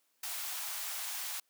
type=high-pass noise; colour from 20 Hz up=white; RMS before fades=-39 dBFS; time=0.23-1.4 s; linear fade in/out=5 ms; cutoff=660 Hz; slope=48 dB/octave; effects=white hiss -75 dBFS RMS until 1.49 s + high-pass 200 Hz 12 dB/octave